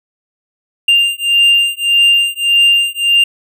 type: beating tone pair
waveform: triangle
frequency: 2794 / 2795.7 Hz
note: F7 / F7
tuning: 0 / +1 cents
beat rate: 1.7 Hz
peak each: -10 dBFS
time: 0.88-3.24 s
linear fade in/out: 5 ms
effects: none